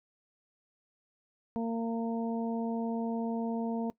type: harmonic tone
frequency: 229.2 Hz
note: A#3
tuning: 29 cents flat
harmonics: 1 / 2 / 3 / 4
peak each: -31 / -37 / -41 / -43 dBFS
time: 1.56-3.9 s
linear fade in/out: 0 ms
effects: noise-tail reverb RT60 0.1 s tail -20 dB re dry